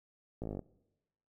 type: slowing click train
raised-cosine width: 2 ms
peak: -26 dBFS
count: 10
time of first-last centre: 0.42-0.593 s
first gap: 17 ms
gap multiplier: 1.03
effects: noise-tail reverb RT60 1.0 s tail -23 dB re dry